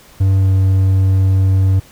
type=tone with pitch glide; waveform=triangle; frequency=96.3 to 95.47 Hz; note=G2 to G2; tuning=-30 to -45 cents; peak=-7 dBFS; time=0.2-1.8 s; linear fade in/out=10 ms; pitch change=-15 cents; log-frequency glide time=0.39-0.48 s; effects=pink hiss -44 dBFS RMS until 1.91 s